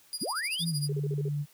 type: tone with tremolo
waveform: 25% pulse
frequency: 4870 Hz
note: D#8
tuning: 38 cents flat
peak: -26 dBFS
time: 0.13-0.88 s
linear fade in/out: 0 ms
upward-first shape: sine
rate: 13 Hz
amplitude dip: 90%
type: linear sweep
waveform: sine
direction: up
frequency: 123.47 to 3729 Hz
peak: -31 dBFS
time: 0.21-0.65 s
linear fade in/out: 10 ms
type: tone with pitch glide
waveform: sine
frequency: 167.5 to 145.82 Hz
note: E3 to D3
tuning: +28 to -12 cents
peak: -28 dBFS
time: 0.59-1.46 s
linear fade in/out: 50 ms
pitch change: -240 cents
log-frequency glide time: 0.7-0.76 s
type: tone bursts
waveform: sine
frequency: 410 Hz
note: G#4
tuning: 22 cents flat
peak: -33 dBFS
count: 6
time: 0.89-1.286 s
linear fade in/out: 5 ms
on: 36 ms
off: 36 ms
effects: white hiss -60 dBFS RMS until 1.53 s + high-pass 60 Hz 12 dB/octave